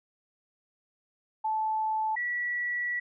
sine tone pair in turn, 872 / 1943.5 Hz, A5 / B6, -16 / -28 cents, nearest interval octave + major second, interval 1388 cents, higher second, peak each -26 / -28 dBFS, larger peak first, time 1.44-2.16 / 2.16-3 s, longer second, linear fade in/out 10 ms, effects none

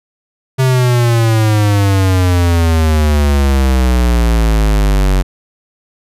square exponential sweep, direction down, 132.4 to 46.25 Hz, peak -9 dBFS, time 0.58-5.23 s, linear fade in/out 20 ms, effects resampled to 32000 Hz

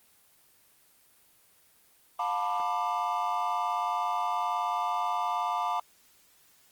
triangle chord, B half-diminished seventh, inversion second, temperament just, 711.2 / 889 / 987.8 / 1185.3 Hz, F5 / A5 / B5 / D6, +31 / +18 / 0 / +16 cents, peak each -31 dBFS, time 2.19-5.8 s, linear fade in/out 5 ms, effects white hiss -62 dBFS RMS until 6.71 s + Opus 24 kbps

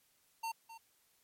square tone with echo, 908 Hz, A#5, 46 cents flat, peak -37 dBFS, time 0.43-0.52 s, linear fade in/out 10 ms, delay 260 ms, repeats 1, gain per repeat -13 dB, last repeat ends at 0.78 s, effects white hiss -72 dBFS RMS until 1.23 s + MP3 64 kbps

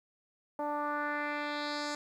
10% pulse tone with low-pass filter sweep, 294.2 Hz, D4, 3 cents sharp, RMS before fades -35 dBFS, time 0.59-1.95 s, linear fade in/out 2 ms, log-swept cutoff 780 to 6500 Hz, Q 2.3, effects 11-bit

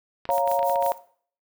clicks, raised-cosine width 0.3 ms, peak -21 dBFS, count 11, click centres 0.254 / 0.302 / 0.381 / 0.476 / 0.515 / 0.592 / 0.629 / 0.697 / 0.758 / 0.825 / 0.863 s
sine chord, Bb minor, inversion first, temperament equal, 554.4 / 698.5 / 932.3 Hz, Db5 / F5 / Bb5, 0 / 0 / 0 cents, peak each -24 dBFS, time 0.29-0.92 s, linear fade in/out 0 ms
violet noise with tremolo, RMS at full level -36 dBFS, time 0.31-0.98 s, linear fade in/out 0 ms, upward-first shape sine, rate 5.8 Hz, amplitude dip 95%
effects noise-tail reverb RT60 0.5 s tail -17 dB re dry

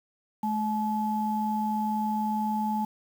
sine tone pair together, 214.5 / 858 Hz, A3 / A5, -44 / -44 cents, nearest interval 2 octaves, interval 2400 cents, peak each -28 dBFS, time 0.43-2.85 s, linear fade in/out 5 ms, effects 8-bit

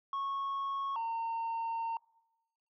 sine tone pair in turn, 1100 / 914.2 Hz, C#6 / A#5, -14 / -34 cents, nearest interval minor third, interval 320 cents, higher first, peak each -30 / -30 dBFS, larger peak neither, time 0.13-0.96 / 0.96-1.97 s, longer second, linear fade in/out 2 ms, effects noise-tail reverb RT60 1.0 s tail -26 dB re dry + tanh soft clip ceiling -32 dBFS

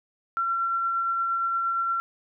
sine tone with tremolo, 1360 Hz, F6, 46 cents flat, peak -22 dBFS, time 0.37-2 s, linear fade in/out 0 ms, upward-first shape triangle, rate 8.6 Hz, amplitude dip 25%, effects none

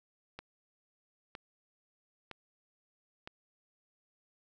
click train, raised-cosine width 0.3 ms, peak -27 dBFS, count 4, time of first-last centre 0.39-3.275 s, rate 1.04 Hz, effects none

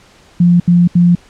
sine tone bursts, 174.61 Hz, F3, in tune, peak -5 dBFS, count 3, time 0.4-1.152 s, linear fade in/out 5 ms, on 200 ms, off 76 ms, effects pink hiss -45 dBFS RMS until 1.29 s + low-pass 7000 Hz 12 dB/octave

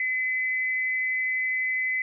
sine tone pair together, 2028 / 2292 Hz, B6 / D7, +45 / -43 cents, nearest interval major second, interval 212 cents, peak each -24 / -35 dBFS, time 0-2.02 s, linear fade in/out 2 ms, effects none

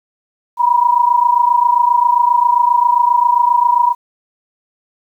sine tone pair together, 958.5 / 986 Hz, A#5 / B5, +48 / -3 cents, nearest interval unison, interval 49 cents, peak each -11 / -13 dBFS, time 0.57-3.95 s, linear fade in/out 50 ms, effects 8-bit

